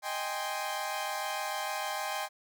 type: chord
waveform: sawtooth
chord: Ab major seventh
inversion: second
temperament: equal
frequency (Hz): 622.3 / 784 / 830.6 / 1046.5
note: Eb5 / G5 / Ab5 / C6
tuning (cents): 0 / 0 / 0 / 0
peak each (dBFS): -36 / -33 / -35 / -35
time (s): 0.02-2.29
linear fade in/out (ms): 50
effects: none